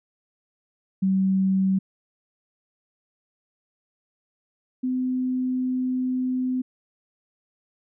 sine tone pair in turn, 191 / 255 Hz, G3 / C4, -45 / -44 cents, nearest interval perfect fourth, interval 501 cents, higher second, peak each -18 / -22 dBFS, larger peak first, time 1.02-1.79 / 4.83-6.62 s, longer second, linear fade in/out 10 ms, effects none

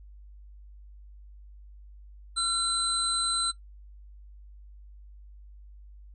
sine tone cluster, 1366 / 4025 / 8430 Hz, F6 / B7 / C9, -39 / +32 / +12 cents, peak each -31 / -28 / -29 dBFS, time 2.36-3.52 s, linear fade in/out 20 ms, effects noise-tail reverb RT60 0.1 s tail -18 dB re dry + added 50 Hz sine -46 dBFS peak until 6.14 s

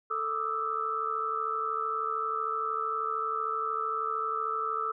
sine tone cluster, 442.7 / 1171 / 1247 / 1320 Hz, A4 / D6 / D#6 / E6, +11 / -5 / +3 / +2 cents, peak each -38 / -36 / -35 / -31 dBFS, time 0.1-4.92 s, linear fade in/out 10 ms, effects none

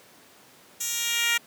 10% pulse tone with high-pass filter sweep, 469.2 Hz, A#4, 11 cents sharp, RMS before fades -26 dBFS, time 0.8-1.38 s, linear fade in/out 10 ms, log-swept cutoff 6300 to 1900 Hz, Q 1.2, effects pink hiss -53 dBFS RMS until 1.46 s + high-pass 200 Hz 12 dB/octave

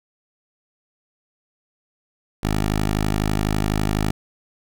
10% pulse tone, 52 Hz, G#1, 3 cents sharp, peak -11 dBFS, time 2.43-4.11 s, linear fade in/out 5 ms, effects none

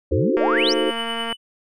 sine exponential sweep, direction up, 66.8 to 6100 Hz, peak -19 dBFS, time 0.11-0.74 s, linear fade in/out 20 ms
sine chord, D# diminished seventh, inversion none, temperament equal, 311.1 / 370 / 440 / 523.3 Hz, D#4 / F#4 / A4 / C5, 0 / 0 / 0 / 0 cents, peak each -24 dBFS, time 0.11-0.91 s, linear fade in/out 10 ms
click train, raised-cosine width 0.5 ms, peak -14 dBFS, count 221, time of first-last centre 0.37-1.327 s, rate 230 Hz
triangle tone with tremolo, 2984 Hz, F#7, 14 cents sharp, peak -23 dBFS, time 0.56-1.37 s, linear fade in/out 50 ms, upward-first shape triangle, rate 9.6 Hz, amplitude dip 65%
effects none

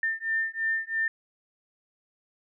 sine beating tone pair, 1797 / 1800 Hz, A6 / A6, +36 / +39 cents, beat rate 3 Hz, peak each -29 dBFS, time 0.03-1.08 s, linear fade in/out 2 ms, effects none

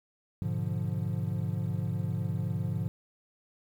triangle chord, G# diminished seventh, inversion none, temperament equal, 103.83 / 123.47 / 146.83 / 174.61 Hz, G#2 / B2 / D3 / F3, 0 / 0 / 0 / 0 cents, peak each -31 / -34 / -33 / -33 dBFS, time 0.42-2.88 s, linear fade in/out 0 ms, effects 10-bit

